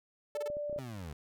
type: tone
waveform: sine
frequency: 587.3 Hz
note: D5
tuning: in tune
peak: -34 dBFS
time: 0.35-0.79 s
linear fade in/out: 0 ms
type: tone bursts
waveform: sawtooth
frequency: 440 Hz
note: A4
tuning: in tune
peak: -36 dBFS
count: 3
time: 0.35-0.48 s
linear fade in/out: 5 ms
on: 24 ms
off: 29 ms
type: clicks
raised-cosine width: 2 ms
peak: -34 dBFS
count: 5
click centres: 0.501 / 0.569 / 0.697 / 0.728 / 0.762 s
type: linear sweep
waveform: 25% pulse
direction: down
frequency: 138.59 to 69.3 Hz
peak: -37 dBFS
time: 0.78-1.13 s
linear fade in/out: 5 ms
effects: none